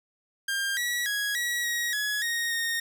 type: tone with pitch steps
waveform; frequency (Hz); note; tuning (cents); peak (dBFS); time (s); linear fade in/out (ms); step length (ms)
sawtooth; 1601 / 1931 / 1661 / 1921 / 1896 / 1687 / 1866 / 1851; G6 / B6 / G#6 / B6 / A#6 / G#6 / A#6 / A#6; +36 / -39 / 0 / -48 / +29 / +27 / +1 / -13; -23; 0.48-2.8; 5; 290
effects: none